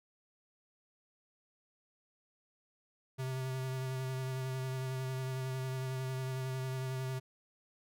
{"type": "tone with vibrato", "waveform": "square", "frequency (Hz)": 130.6, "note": "C3", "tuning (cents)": -3, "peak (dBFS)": -36, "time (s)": [3.18, 7.2], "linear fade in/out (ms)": 20, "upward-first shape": "sine", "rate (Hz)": 11, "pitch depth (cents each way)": 18, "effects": []}